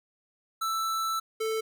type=tone pair in turn; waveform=square; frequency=1323 / 441.5 Hz; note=E6 / A4; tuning=+6 / +6 cents; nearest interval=octave + perfect fifth; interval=1900 cents; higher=first; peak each=-28 dBFS; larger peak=neither; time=0.61-1.2 / 1.4-1.61 s; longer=first; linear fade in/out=10 ms; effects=none